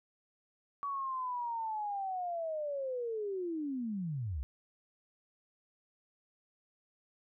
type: linear sweep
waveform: sine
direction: down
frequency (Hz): 1138 to 58.27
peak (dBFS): -34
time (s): 0.83-4.43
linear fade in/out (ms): 0
effects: none